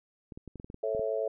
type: clicks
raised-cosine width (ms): 3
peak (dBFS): -30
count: 10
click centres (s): 0.322 / 0.375 / 0.477 / 0.557 / 0.599 / 0.645 / 0.701 / 0.744 / 0.949 / 0.995
type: chord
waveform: sine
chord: A major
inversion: none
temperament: just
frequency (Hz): 440 / 550 / 660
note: A4 / C#5 / E5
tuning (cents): 0 / -14 / +2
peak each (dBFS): -32 / -33 / -33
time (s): 0.83-1.28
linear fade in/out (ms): 5
effects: none